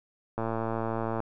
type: click train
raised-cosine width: 1 ms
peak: -17 dBFS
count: 94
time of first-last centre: 0.38-1.203 s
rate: 113 Hz
effects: none